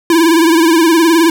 square tone with vibrato, 329.6 Hz, E4, in tune, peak -7 dBFS, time 0.1-1.3 s, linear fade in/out 2 ms, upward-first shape sine, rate 19 Hz, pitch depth 79 cents each way, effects none

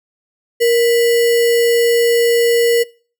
sine tone with sample-and-hold, 469.3 Hz, A#4, 12 cents sharp, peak -9 dBFS, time 0.6-2.84 s, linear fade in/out 20 ms, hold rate 2450 Hz, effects noise-tail reverb RT60 0.4 s tail -23 dB re dry

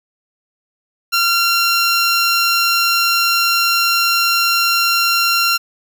15% pulse tone, 1375 Hz, F6, 27 cents flat, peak -6 dBFS, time 1.12-5.58 s, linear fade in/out 20 ms, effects none

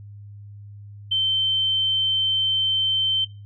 sine tone, 3100 Hz, G7, 20 cents flat, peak -18 dBFS, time 1.11-3.25 s, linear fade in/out 10 ms, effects noise-tail reverb RT60 0.3 s tail -18 dB re dry + added 102 Hz sine -38 dBFS peak until 3.45 s

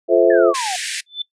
sine chord, F major seventh, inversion none, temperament just, 349.2 / 436.5 / 523.8 / 654.8 Hz, F4 / A4 / C5 / E5, 0 / -14 / +2 / -12 cents, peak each -15 dBFS, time 0.08-0.54 s, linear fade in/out 50 ms
sine exponential sweep, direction down, 1787 to 710 Hz, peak -22 dBFS, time 0.3-0.76 s, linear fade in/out 5 ms
pink high-pass noise, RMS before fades -24 dBFS, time 0.54-1.01 s, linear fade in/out 10 ms, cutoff 1600 Hz, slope 96 dB/octave
sine tone with exponential growth, 3520 Hz, A7, in tune, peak -17 dBFS, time 1.06-1.22 s, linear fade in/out 5 ms, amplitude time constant 33 ms
effects noise-tail reverb RT60 0.1 s tail -20 dB re dry + resampled to 22050 Hz

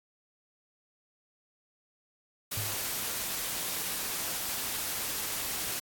white noise, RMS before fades -34 dBFS, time 2.51-5.8 s, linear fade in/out 10 ms
sine tone with exponential decay, 103.83 Hz, G#2, in tune, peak -31 dBFS, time 2.57-2.87 s, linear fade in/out 5 ms, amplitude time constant 64 ms
effects AAC 64 kbps

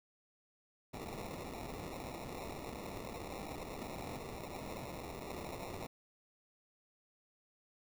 blue noise with sample-and-hold, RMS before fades -45 dBFS, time 0.93-5.87 s, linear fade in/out 10 ms, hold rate 1575 Hz, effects none

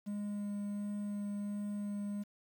triangle tone with vibrato, 205 Hz, G#3, 22 cents flat, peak -34 dBFS, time 0.06-2.24 s, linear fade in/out 20 ms, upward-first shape sine, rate 1.4 Hz, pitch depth 9 cents each way, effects 10-bit

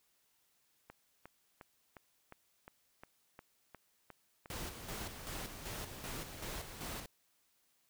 click train, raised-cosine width 0.5 ms, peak -35 dBFS, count 11, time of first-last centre 0.9-4.459 s, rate 2.81 Hz
pink noise with tremolo, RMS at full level -43 dBFS, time 4.5-7.06 s, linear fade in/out 2 ms, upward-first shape square, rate 2.6 Hz, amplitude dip 50%
effects white hiss -75 dBFS RMS until 7.89 s

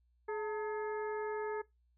harmonic tone with a mistuned harmonic, 424.2 Hz, G#4, 37 cents sharp, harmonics 1 / 2 / 3 / 4 / 5, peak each -36 / -42 / -48 / -47 / -54 dBFS, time 0.28-1.62 s, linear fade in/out 10 ms, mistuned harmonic 2, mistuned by +93 cents, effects noise-tail reverb RT60 0.2 s tail -22 dB re dry + added 60 Hz sine -69 dBFS peak until 1.97 s

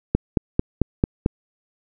click train, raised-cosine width 3 ms, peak -3 dBFS, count 6, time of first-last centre 0.15-1.261 s, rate 4.5 Hz, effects none

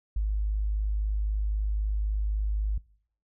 sine tone, 51.91 Hz, G#1, in tune, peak -24 dBFS, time 0.16-2.78 s, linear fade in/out 5 ms, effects noise-tail reverb RT60 0.6 s tail -23 dB re dry

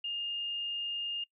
sine tone with frequency modulation, 2825 Hz, F7, 19 cents sharp, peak -33 dBFS, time 0.04-1.24 s, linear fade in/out 5 ms, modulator 29.5 Hz, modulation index 0.21, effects noise-tail reverb RT60 0.1 s tail -23 dB re dry

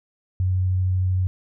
sine tone with vibrato, 92.5 Hz, F#2, in tune, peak -18 dBFS, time 0.4-1.27 s, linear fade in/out 0 ms, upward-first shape triangle, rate 13 Hz, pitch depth 10 cents each way, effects none

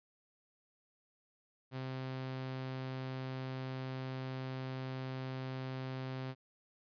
sawtooth tone, 130.81 Hz, C3, in tune, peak -35 dBFS, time 1.71-6.35 s, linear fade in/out 50 ms, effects resampled to 11025 Hz

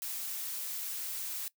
blue noise, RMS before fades -38 dBFS, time 0.02-1.48 s, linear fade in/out 0 ms, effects noise-tail reverb RT60 0.1 s tail -20 dB re dry

